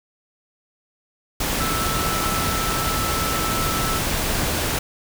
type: tone in noise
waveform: sine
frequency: 1318.5 Hz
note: E6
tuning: in tune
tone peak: -26 dBFS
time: 1.6-3.99 s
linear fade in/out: 5 ms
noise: pink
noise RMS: -23 dBFS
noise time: 1.4-4.79 s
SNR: -6 dB
effects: none